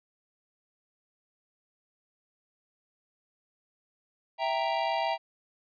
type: chord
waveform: square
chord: E diminished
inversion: none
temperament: equal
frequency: 659.3 / 784 / 932.3 Hz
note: E5 / G5 / Bb5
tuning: 0 / 0 / 0 cents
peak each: -32 dBFS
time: 4.38-5.18 s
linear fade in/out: 50 ms
effects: resampled to 11025 Hz